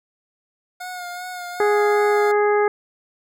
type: tone with vibrato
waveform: 25% pulse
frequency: 719 Hz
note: F#5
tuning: 50 cents flat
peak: -26 dBFS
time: 0.8-2.32 s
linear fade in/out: 10 ms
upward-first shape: sine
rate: 2.6 Hz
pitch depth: 31 cents each way
type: harmonic tone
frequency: 415.3 Hz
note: G#4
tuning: in tune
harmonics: 1 / 2 / 3 / 4 / 5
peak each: -16 / -22 / -26 / -28 / -30 dBFS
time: 1.6-2.68 s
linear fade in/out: 2 ms
effects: none